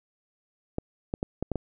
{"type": "clicks", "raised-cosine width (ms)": 2, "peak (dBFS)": -15, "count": 6, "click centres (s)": [0.784, 1.139, 1.229, 1.426, 1.517, 1.557], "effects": []}